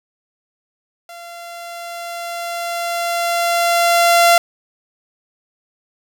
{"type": "tone with level ramp", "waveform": "sawtooth", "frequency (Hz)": 687, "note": "F5", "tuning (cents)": -29, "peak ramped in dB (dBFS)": [-30, -4], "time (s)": [1.09, 4.38], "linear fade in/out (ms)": 2, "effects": []}